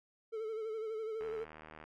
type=tone with vibrato; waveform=triangle; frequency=440 Hz; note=A4; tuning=in tune; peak=-35 dBFS; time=0.32-1.45 s; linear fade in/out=20 ms; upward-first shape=sine; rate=12 Hz; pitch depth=49 cents each way
type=click train; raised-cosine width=0.5 ms; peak=-35 dBFS; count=50; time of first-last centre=1.21-1.84 s; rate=77.8 Hz
effects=none